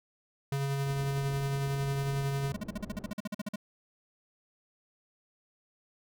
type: tone with tremolo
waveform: square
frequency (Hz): 138.59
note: C#3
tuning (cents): 0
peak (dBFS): -29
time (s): 0.52-2.52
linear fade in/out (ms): 2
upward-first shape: sine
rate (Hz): 11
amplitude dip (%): 25
type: low-pass noise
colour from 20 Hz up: pink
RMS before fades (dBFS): -46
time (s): 0.86-3.13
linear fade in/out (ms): 0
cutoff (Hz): 440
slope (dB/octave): 12
type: tone bursts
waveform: square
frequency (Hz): 207.7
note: G#3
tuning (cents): 0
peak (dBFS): -33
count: 15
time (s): 2.54-3.559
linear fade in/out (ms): 5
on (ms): 25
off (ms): 46
effects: none